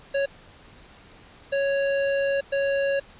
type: tone bursts at uneven times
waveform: square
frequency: 554.4 Hz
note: C#5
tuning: in tune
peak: -22 dBFS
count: 3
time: 0.14-0.26 / 1.52-2.41 / 2.52-3 s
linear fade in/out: 10 ms
effects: pink hiss -50 dBFS RMS until 3.19 s + resampled to 8000 Hz